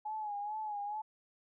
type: tone with vibrato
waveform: sine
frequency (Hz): 840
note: G#5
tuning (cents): +19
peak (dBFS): -36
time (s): 0.05-1.02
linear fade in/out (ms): 10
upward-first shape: sine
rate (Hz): 2.3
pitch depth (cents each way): 61
effects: none